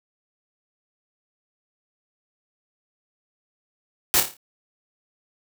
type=noise with echo; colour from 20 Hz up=white; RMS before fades=-18 dBFS; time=4.14-4.2 s; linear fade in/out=0 ms; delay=28 ms; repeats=6; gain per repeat=-6 dB; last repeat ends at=4.368 s; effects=none